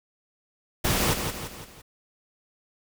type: noise with echo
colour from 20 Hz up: pink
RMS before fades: -24 dBFS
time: 0.84-1.14 s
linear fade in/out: 10 ms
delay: 170 ms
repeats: 4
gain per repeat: -6 dB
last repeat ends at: 1.82 s
effects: none